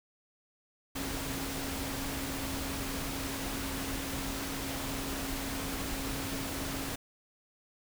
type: tone in noise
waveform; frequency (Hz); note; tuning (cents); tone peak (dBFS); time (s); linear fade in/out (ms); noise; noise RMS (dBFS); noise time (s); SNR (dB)
sine; 271.6; C#4; -35; -40; 0.95-6.96; 10; pink; -37; 0.95-6.96; -6
effects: none